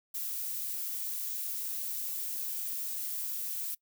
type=noise; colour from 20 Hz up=violet; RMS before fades=-36 dBFS; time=0.14-3.75 s; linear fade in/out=10 ms; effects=noise-tail reverb RT60 0.1 s tail -23 dB re dry